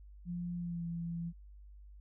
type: tone with pitch glide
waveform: sine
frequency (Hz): 174.61 to 168.76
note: F3 to E3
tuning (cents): 0 to +41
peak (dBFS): -36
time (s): 0.25-1.33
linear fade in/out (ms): 50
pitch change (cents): -59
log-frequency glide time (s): 0.56-0.87
effects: added 50 Hz sine -51 dBFS peak until 2 s